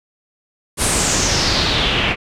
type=noise with low-pass filter sweep; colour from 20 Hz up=pink; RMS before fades=-17 dBFS; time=0.77-2.16 s; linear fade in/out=50 ms; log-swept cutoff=10000 to 2500 Hz; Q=3.6; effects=none